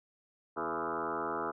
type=tone with frequency modulation; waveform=sine; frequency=839 Hz; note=G#5; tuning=17 cents sharp; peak=-32 dBFS; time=0.56-1.52 s; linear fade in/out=20 ms; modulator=80.8 Hz; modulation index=6.8; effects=none